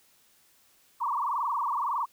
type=tone with frequency modulation; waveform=sine; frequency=1046.5 Hz; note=C6; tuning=in tune; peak=-26 dBFS; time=1-2.06 s; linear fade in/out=20 ms; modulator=21.7 Hz; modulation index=6; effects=white hiss -63 dBFS RMS until 2.12 s